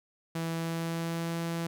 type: tone with pitch glide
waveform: sawtooth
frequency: 164.81 to 167.4 Hz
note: E3 to E3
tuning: 0 to +27 cents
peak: -27 dBFS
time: 0.35-1.67 s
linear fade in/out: 5 ms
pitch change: +27 cents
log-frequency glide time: 0.51-1.39 s
effects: none